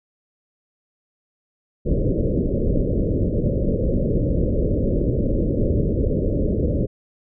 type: low-pass noise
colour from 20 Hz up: pink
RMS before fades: -20 dBFS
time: 1.85-6.87 s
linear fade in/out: 20 ms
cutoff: 580 Hz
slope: 96 dB/octave
effects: none